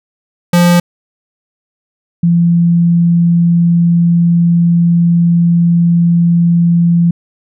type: tone pair in turn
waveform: square / sine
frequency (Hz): 174.61 / 170.72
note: F3 / F3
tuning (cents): 0 / -39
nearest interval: unison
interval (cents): 39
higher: first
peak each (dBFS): -6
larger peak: neither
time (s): 0.53-0.8 / 2.23-7.11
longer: second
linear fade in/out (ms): 5
effects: none